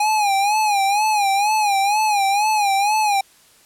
square tone with vibrato, 823 Hz, G#5, 16 cents flat, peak -16 dBFS, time 0-3.21 s, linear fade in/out 5 ms, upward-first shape sine, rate 2.1 Hz, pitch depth 94 cents each way, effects white hiss -52 dBFS RMS until 3.65 s + low-pass 12000 Hz 12 dB/octave

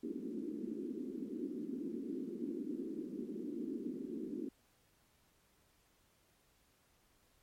pink band-pass noise, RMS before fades -42 dBFS, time 0.03-4.49 s, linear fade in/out 5 ms, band 220 to 370 Hz, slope 48 dB/octave, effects pink hiss -72 dBFS RMS until 7.42 s + MP3 64 kbps

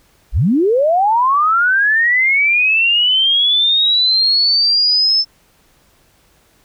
sine linear sweep, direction up, 30.61 to 5300 Hz, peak -10 dBFS, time 0.32-5.25 s, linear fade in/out 50 ms, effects pink hiss -54 dBFS RMS until 6.64 s

